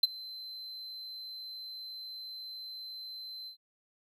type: tone with ADSR envelope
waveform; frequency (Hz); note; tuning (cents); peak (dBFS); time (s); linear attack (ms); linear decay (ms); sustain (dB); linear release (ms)
triangle; 4077; C8; -46; -17; 0.03-3.57; 5; 24; -23; 100
effects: none